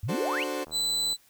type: exponential sweep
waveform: sine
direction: up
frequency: 87.5 to 3136 Hz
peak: -28 dBFS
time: 0.03-0.44 s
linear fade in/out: 5 ms
type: chord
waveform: 30% pulse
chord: D dominant seventh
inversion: none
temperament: equal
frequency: 293.7 / 370 / 440 / 523.3 Hz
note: D4 / F#4 / A4 / C5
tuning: 0 / 0 / 0 / 0 cents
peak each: -32 / -33 / -36 / -31 dBFS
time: 0.08-0.65 s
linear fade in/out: 20 ms
type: click train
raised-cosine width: 1 ms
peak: -32 dBFS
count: 37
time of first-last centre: 0.67-1.129 s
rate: 78.4 Hz
type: tone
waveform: 35% pulse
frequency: 3996 Hz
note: B7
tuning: 20 cents sharp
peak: -23 dBFS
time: 0.71-1.17 s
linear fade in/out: 50 ms
effects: white hiss -61 dBFS RMS until 1.29 s